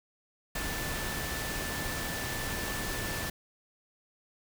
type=tone in noise; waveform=sine; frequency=1760 Hz; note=A6; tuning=in tune; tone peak=-40 dBFS; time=0.55-3.3 s; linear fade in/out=5 ms; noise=pink; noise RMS=-35 dBFS; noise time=0.55-3.3 s; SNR=-8 dB; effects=none